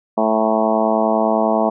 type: harmonic tone with a mistuned harmonic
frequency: 110 Hz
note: A2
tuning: in tune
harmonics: 2 / 3 / 4 / 5 / 6 / 7 / 8 / 9 / 10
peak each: -20 / -25 / -24 / -24 / -18 / -23 / -24 / -26 / -28 dBFS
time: 0.17-1.7 s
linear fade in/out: 10 ms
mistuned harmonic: 9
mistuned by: -31 cents
effects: none